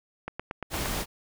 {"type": "click train", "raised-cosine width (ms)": 0.5, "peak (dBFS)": -18, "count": 6, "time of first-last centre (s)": [0.28, 0.858], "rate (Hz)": 8.65}
{"type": "noise", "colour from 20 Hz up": "pink", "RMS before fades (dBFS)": -31, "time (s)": [0.7, 1.06], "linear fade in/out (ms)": 50}
{"effects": []}